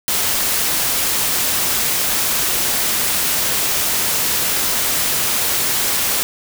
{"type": "noise", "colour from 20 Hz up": "white", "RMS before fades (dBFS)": -18, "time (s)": [0.08, 6.23], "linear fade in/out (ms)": 0, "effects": []}